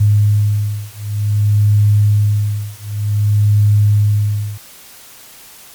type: beating tone pair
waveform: sine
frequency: 103.8 / 104.34 Hz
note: G#2 / G#2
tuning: 0 / +9 cents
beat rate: 0.54 Hz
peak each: -13 dBFS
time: 0-4.58 s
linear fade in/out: 10 ms
effects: white hiss -39 dBFS RMS until 5.74 s + MP3 96 kbps